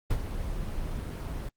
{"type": "noise with ADSR envelope", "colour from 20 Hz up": "brown", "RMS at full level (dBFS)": -24, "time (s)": [0.1, 1.49], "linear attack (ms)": 8, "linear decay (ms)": 59, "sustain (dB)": -9, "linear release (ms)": 4, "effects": ["Opus 24 kbps"]}